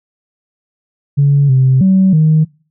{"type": "tone with pitch steps", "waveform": "sine", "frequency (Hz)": [141.8, 131.1, 190, 156.2], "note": ["C#3", "C3", "F#3", "D#3"], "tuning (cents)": [40, 4, 46, 7], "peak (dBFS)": -5, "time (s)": [1.17, 2.45], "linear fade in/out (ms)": 20, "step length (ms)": 320, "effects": ["noise-tail reverb RT60 0.4 s tail -25 dB re dry", "tanh soft clip ceiling -2 dBFS"]}